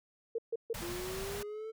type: tone bursts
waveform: sine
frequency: 458.1 Hz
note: A#4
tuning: 30 cents flat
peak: -31 dBFS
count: 3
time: 0.35-0.732 s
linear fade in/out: 5 ms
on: 34 ms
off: 140 ms
type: band-stop noise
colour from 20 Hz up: pink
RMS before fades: -42 dBFS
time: 0.74-1.43 s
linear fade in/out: 5 ms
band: 250 to 440 Hz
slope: 96 dB/octave
type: linear sweep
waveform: triangle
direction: up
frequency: 339.6 to 446.4 Hz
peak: -37 dBFS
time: 0.81-1.72 s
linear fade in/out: 20 ms
effects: none